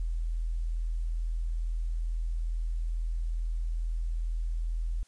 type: tone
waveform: sine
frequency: 41.15 Hz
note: E1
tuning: 2 cents flat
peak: -28 dBFS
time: 0-5.03 s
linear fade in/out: 0 ms
effects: white hiss -64 dBFS RMS until 5.07 s + resampled to 22050 Hz